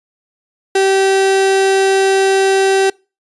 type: tone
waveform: 35% pulse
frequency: 386.8 Hz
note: G4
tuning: 23 cents flat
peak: -8 dBFS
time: 0.75-2.9 s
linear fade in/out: 5 ms
effects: noise-tail reverb RT60 0.3 s tail -25 dB re dry + resampled to 24000 Hz